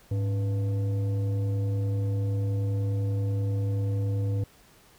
sine tone with frequency modulation, 103.83 Hz, G#2, in tune, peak -23 dBFS, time 0.11-4.44 s, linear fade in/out 5 ms, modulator 385 Hz, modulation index 0.37, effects tanh soft clip ceiling -20 dBFS + pink hiss -57 dBFS RMS until 4.98 s

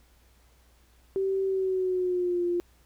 sine tone with pitch glide, 385.9 to 349.8 Hz, G4 to F4, -27 to +3 cents, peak -24 dBFS, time 1.16-2.6 s, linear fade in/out 0 ms, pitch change -170 cents, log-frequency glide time 1.45-2.44 s, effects added 60 Hz sine -59 dBFS peak until 2.85 s + pink hiss -64 dBFS RMS until 2.85 s

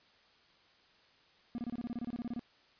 triangle tone bursts, 238.9 Hz, A#3, 43 cents sharp, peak -33 dBFS, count 15, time 1.55-2.394 s, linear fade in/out 0 ms, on 32 ms, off 26 ms, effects white hiss -65 dBFS RMS until 2.79 s + resampled to 11025 Hz

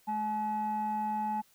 sine tone pair together, 213.1 / 854 Hz, G#3 / G#5, +45 / +48 cents, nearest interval 2 octaves, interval 2403 cents, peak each -35 / -29 dBFS, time 0.07-1.42 s, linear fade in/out 20 ms, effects tanh soft clip ceiling -26 dBFS + white hiss -65 dBFS RMS until 1.54 s

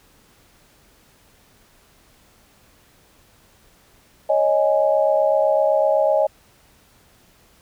sine chord, C# suspended second, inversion none, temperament equal, 554.4 / 622.3 / 830.6 Hz, C#5 / D#5 / G#5, 0 / 0 / 0 cents, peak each -19 / -17 / -23 dBFS, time 4.29-6.27 s, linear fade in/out 10 ms, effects pink hiss -55 dBFS RMS until 7.61 s

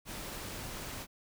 pink noise, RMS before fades -42 dBFS, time 0.05-1.07 s, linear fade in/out 50 ms, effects none

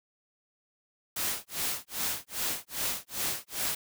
white noise with tremolo, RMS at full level -30 dBFS, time 1.16-3.75 s, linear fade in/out 5 ms, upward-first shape sine, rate 2.5 Hz, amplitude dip 100%, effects none

